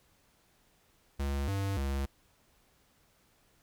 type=tone with pitch steps; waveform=square; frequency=69.7 / 98.3 / 68.7 Hz; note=C#2 / G2 / C#2; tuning=+10 / +5 / -15 cents; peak=-31 dBFS; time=1.19-2.06 s; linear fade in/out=10 ms; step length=290 ms; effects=pink hiss -68 dBFS RMS until 3.62 s